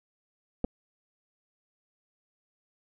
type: clicks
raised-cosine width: 2 ms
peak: -16 dBFS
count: 2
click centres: 0.643 / 0.647 s
effects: none